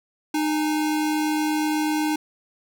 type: tone pair together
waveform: square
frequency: 306.3 / 830.6 Hz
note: D#4 / G#5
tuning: -27 / 0 cents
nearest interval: octave + perfect fourth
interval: 1727 cents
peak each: -22 / -31 dBFS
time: 0.34-2.16 s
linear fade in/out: 5 ms
effects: none